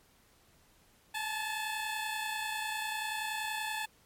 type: tone pair together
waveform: 15% pulse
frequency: 859 / 889.3 Hz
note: A5 / A5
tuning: -42 / +18 cents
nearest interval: minor second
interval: 60 cents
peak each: -29 / -33 dBFS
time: 1.14-3.86 s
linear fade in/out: 10 ms
effects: pink hiss -65 dBFS RMS until 4.05 s + MP3 64 kbps